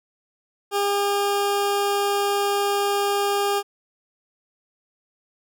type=tone; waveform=20% pulse; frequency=403.8 Hz; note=G#4; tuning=49 cents flat; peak=-15 dBFS; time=0.71-3.63 s; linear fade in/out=50 ms; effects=none